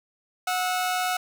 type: tone pair together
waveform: sawtooth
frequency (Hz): 731.5 / 1300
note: F#5 / E6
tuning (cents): -20 / -24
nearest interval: minor seventh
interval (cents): 996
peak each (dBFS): -21 / -27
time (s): 0.47-1.17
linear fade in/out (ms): 5
effects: none